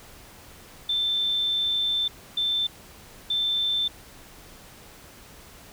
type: tone bursts at uneven times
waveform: sine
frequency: 3549 Hz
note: A7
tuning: 14 cents sharp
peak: -22 dBFS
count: 3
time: 0.89-2.08 / 2.37-2.67 / 3.3-3.88 s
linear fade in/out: 5 ms
effects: pink hiss -48 dBFS RMS until 5.72 s